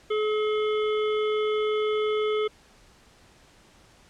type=harmonic tone with a mistuned harmonic; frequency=427.1 Hz; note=G#4; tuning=48 cents sharp; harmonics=1 / 3 / 5 / 7 / 8; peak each=-23 / -33 / -37 / -40 / -41 dBFS; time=0.1-2.48 s; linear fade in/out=10 ms; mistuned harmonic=7; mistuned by=+31 cents; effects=pink hiss -56 dBFS RMS until 4.09 s + low-pass 8000 Hz 12 dB/octave